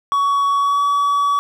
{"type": "tone with pitch glide", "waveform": "triangle", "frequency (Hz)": [1124, 1139], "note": ["C#6", "C#6"], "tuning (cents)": [24, 47], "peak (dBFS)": -12, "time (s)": [0.12, 1.39], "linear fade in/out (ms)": 0, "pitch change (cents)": 23, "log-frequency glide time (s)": [0.59, 0.82], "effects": []}